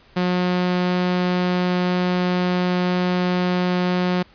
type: tone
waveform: sawtooth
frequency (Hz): 180.2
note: F#3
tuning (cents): -45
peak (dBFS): -14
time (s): 0.16-4.23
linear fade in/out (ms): 10
effects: pink hiss -52 dBFS RMS until 4.34 s + resampled to 11025 Hz